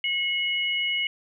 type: tone pair together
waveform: sine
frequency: 2173 / 2922 Hz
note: C#7 / F#7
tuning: -35 / -22 cents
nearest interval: perfect fourth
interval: 513 cents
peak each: -26 dBFS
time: 0.04-1.07 s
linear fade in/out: 2 ms
effects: none